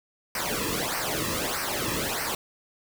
pink noise with flanger, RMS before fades -29 dBFS, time 0.35-2.35 s, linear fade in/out 2 ms, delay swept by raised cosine 0.28 to 1.38 ms, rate 1.6 Hz, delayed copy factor -0.8, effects none

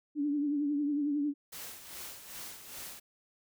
sine tone with vibrato, 290.6 Hz, D4, 18 cents flat, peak -28 dBFS, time 0.15-1.34 s, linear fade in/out 50 ms, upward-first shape triangle, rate 11 Hz, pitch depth 67 cents each way
white noise with tremolo, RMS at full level -43 dBFS, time 1.52-3 s, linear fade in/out 10 ms, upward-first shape sine, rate 2.5 Hz, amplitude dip 60%
effects none

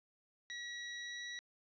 25% pulse tone with pitch glide, 1920 to 1931.1 Hz, B6 to B6, -49 to -39 cents, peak -39 dBFS, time 0.5-1.39 s, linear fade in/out 0 ms, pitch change +10 cents, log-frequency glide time 0.99-1.22 s, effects resampled to 16000 Hz

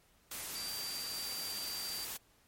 sine tone in noise, 4699 Hz, D8, in tune, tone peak -40 dBFS, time 0.55-2.05 s, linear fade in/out 5 ms, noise white, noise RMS -42 dBFS, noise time 0.31-2.17 s, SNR -1 dB, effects pink hiss -68 dBFS RMS until 2.47 s + MP3 64 kbps

